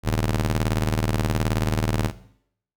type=ring-modulated tone; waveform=sawtooth; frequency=77.6 Hz; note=D#2; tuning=4 cents flat; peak=-13 dBFS; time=0.03-2.12 s; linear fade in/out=50 ms; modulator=29.4 Hz; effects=noise-tail reverb RT60 0.7 s tail -17 dB re dry